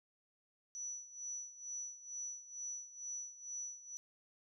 sine tone with tremolo, 5920 Hz, F#8, in tune, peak -40 dBFS, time 0.75-3.97 s, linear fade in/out 0 ms, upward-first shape sine, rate 2.2 Hz, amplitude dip 80%, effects none

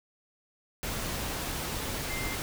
sine tone in noise, 2093 Hz, C7, in tune, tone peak -37 dBFS, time 2.1-2.35 s, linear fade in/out 0 ms, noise pink, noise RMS -34 dBFS, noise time 0.83-2.42 s, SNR -6 dB, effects none

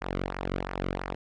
sawtooth tone with flanger, 46.25 Hz, F#1, in tune, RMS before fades -33 dBFS, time 0.01-1.15 s, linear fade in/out 10 ms, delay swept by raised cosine 0.26 to 1.2 ms, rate 2.9 Hz, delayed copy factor -0.8, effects low-pass 3000 Hz 12 dB/octave

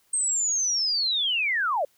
sine linear sweep, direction down, 8450 to 520 Hz, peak -22 dBFS, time 0.13-1.85 s, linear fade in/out 5 ms, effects white hiss -65 dBFS RMS until 1.97 s

